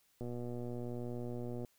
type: click train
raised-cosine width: 2 ms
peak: -30 dBFS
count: 175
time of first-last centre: 0.21-1.648 s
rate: 121 Hz
effects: white hiss -72 dBFS RMS until 1.78 s